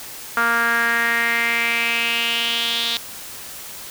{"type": "tone with band-pass filter sweep", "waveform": "sawtooth", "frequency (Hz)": 233.1, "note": "A#3", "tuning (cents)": 0, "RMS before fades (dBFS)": -20, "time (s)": [0.37, 2.97], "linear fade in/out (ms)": 2, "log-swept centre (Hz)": [1400, 3700], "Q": 5, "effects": ["white hiss -35 dBFS RMS until 3.9 s"]}